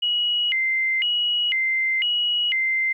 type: tone with vibrato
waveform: sine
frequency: 2462 Hz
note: D#7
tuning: 19 cents flat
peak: -19 dBFS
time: 0.02-2.93 s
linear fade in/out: 10 ms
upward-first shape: square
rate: 1 Hz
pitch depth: 290 cents each way
effects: 10-bit